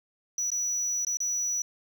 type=tone with dropouts; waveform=sine; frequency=5890 Hz; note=F#8; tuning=9 cents flat; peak=-24 dBFS; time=0.38-1.62 s; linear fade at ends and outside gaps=2 ms; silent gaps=0.503-0.517 / 1.049-1.068 / 1.171-1.203 s; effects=tanh soft clip ceiling -25 dBFS + 9-bit